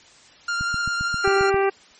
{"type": "tone with vibrato", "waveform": "45% pulse", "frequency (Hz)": 1396.9, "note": "F6", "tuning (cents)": 0, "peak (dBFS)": -22, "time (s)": [0.48, 1.5], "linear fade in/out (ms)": 5, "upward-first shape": "triangle", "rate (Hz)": 10, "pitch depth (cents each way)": 14}
{"type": "click train", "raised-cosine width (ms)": 5, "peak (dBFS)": -19, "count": 8, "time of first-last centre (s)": [0.61, 1.543], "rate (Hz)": 7.5}
{"type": "harmonic tone", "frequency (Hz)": 392, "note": "G4", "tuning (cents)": 0, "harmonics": [1, 2, 3, 4, 5, 6, 7], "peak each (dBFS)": [-18, -24, -28, -30, -32, -34, -35], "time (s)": [1.24, 1.7], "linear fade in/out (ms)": 10}
{"effects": ["white hiss -50 dBFS RMS until 1.99 s", "MP3 32 kbps"]}